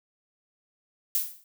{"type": "noise with exponential decay", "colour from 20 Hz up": "violet", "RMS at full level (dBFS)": -22, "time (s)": [1.15, 1.44], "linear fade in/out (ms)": 1, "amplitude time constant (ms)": 63, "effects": []}